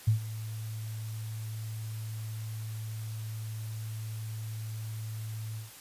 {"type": "tone with ADSR envelope", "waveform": "sine", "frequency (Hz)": 109.8, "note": "A2", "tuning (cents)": -3, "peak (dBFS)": -19, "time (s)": [0.07, 5.71], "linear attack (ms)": 11, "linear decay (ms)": 110, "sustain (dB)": -16, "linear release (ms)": 140, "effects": ["white hiss -50 dBFS RMS until 5.8 s", "resampled to 32000 Hz"]}